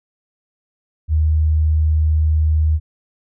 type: tone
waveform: sine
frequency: 77.78 Hz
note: D#2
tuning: in tune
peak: -12 dBFS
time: 1.08-2.8 s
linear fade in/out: 50 ms
effects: none